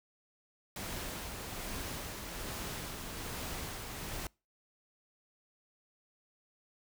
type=noise with tremolo; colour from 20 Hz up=pink; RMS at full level=-40 dBFS; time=0.76-4.27 s; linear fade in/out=2 ms; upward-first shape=sine; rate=1.2 Hz; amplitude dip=30%; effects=noise-tail reverb RT60 0.3 s tail -26 dB re dry